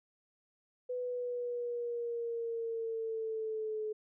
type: linear sweep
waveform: sine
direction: down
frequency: 498.7 to 428.3 Hz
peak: -34 dBFS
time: 0.89-3.93 s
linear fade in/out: 10 ms
effects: none